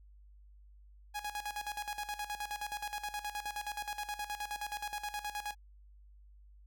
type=tone with tremolo; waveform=sawtooth; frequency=830.6 Hz; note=G#5; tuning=in tune; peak=-32 dBFS; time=1.14-5.55 s; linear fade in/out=20 ms; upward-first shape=square; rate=9.5 Hz; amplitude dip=75%; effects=added 50 Hz sine -55 dBFS peak until 6.66 s